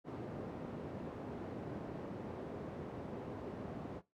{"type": "band-pass noise", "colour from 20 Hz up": "white", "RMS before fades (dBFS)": -45, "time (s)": [0.04, 4.02], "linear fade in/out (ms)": 50, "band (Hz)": [100, 430], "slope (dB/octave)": 12, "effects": ["noise-tail reverb RT60 0.2 s tail -17 dB re dry"]}